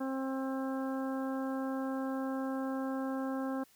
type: harmonic tone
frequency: 265.8 Hz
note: C4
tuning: 27 cents sharp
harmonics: 1 / 2 / 3 / 4 / 5 / 6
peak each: -34 / -40 / -44 / -46 / -48 / -50 dBFS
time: 0-3.64 s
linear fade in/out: 10 ms
effects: white hiss -65 dBFS RMS until 3.75 s